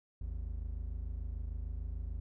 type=tone pair together; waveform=triangle; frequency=52.87 / 79.6 Hz; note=G#1 / D#2; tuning=+32 / +40 cents; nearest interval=perfect fifth; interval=708 cents; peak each=-36 / -40 dBFS; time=0.21-2.2 s; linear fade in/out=5 ms; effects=none